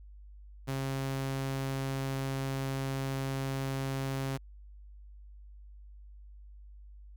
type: tone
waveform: sawtooth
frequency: 134.9 Hz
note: C#3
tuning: 47 cents flat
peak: -28 dBFS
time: 0.67-4.38 s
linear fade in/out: 20 ms
effects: added 50 Hz sine -48 dBFS peak until 7.16 s